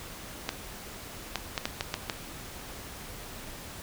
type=clicks; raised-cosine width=0.2 ms; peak=-11 dBFS; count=7; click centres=0.491 / 1.357 / 1.578 / 1.655 / 1.809 / 1.941 / 2.098 s; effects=pink hiss -43 dBFS RMS until 3.82 s